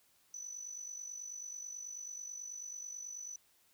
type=tone with amplitude modulation; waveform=sine; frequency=5980 Hz; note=F#8; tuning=17 cents sharp; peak=-39 dBFS; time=0.34-3.36 s; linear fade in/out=2 ms; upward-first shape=sine; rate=49.2 Hz; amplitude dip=70%; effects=tanh soft clip ceiling -35 dBFS + white hiss -70 dBFS RMS until 3.73 s